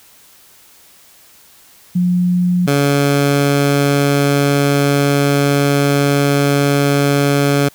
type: tone pair in turn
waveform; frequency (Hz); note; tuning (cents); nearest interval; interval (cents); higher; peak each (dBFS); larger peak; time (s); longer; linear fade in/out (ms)
sine / 15% pulse; 178.7 / 141.83; F3 / C#3; +40 / +40; major third; 400; first; -11 / -5; second; 1.95-2.67 / 2.67-7.69; second; 10
effects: white hiss -46 dBFS RMS until 7.74 s